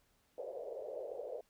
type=band-pass noise; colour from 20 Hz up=white; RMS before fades=-44 dBFS; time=0.38-1.41 s; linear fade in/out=2 ms; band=450 to 600 Hz; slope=48 dB/octave; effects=pink hiss -74 dBFS RMS until 1.49 s